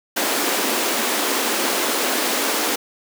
pink high-pass noise, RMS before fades -21 dBFS, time 0.16-2.76 s, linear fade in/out 10 ms, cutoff 240 Hz, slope 48 dB/octave, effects none

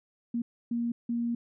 sine tone bursts at uneven times, 235.7 Hz, A#3, 19 cents sharp, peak -27 dBFS, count 3, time 0.34-0.42 / 0.71-0.92 / 1.09-1.35 s, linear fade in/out 5 ms, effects none

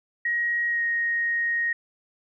sine tone with pitch glide, 1892 to 1870.3 Hz, A#6 to A#6, +25 to +5 cents, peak -22 dBFS, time 0.25-1.73 s, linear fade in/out 5 ms, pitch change -20 cents, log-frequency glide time 0.69-0.82 s, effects none

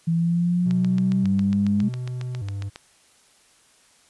sine linear sweep, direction up, 164.81 to 207.7 Hz, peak -18 dBFS, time 0.07-1.89 s, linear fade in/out 10 ms
triangle tone with vibrato, 111.7 Hz, A2, 27 cents sharp, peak -25 dBFS, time 0.65-2.7 s, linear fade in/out 20 ms, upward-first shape square, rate 0.85 Hz, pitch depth 200 cents each way
click train, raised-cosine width 0.2 ms, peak -19 dBFS, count 16, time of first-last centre 0.71-2.759 s, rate 7.32 Hz
effects white hiss -57 dBFS RMS until 4.09 s + resampled to 24000 Hz

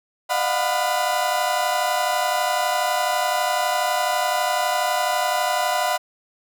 35% pulse tone cluster, 609 / 704 / 736 / 999 Hz, D#5 / F5 / F#5 / B5, -37 / +14 / -9 / +20 cents, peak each -25 / -24 / -23 / -23 dBFS, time 0.29-5.98 s, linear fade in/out 20 ms, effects none

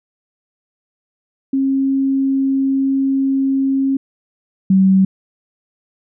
sine tone pair in turn, 270.1 / 190.99 Hz, C#4 / G3, -45 / -45 cents, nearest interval tritone, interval 600 cents, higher first, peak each -13 / -8 dBFS, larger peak second, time 1.53-3.97 / 4.7-5.05 s, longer first, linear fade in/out 5 ms, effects none

